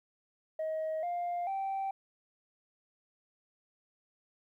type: tone with pitch steps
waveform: sine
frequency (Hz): 632 / 701.2 / 778.1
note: D#5 / F5 / G5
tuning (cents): +27 / +7 / -13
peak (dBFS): -30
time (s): 0.59-1.91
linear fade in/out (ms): 5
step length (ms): 440
effects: tanh soft clip ceiling -30 dBFS + 12-bit